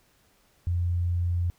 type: tone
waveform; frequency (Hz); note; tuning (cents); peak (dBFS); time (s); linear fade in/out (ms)
sine; 87.31; F2; 0; -23; 0.67-1.5; 0
effects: pink hiss -64 dBFS RMS until 1.58 s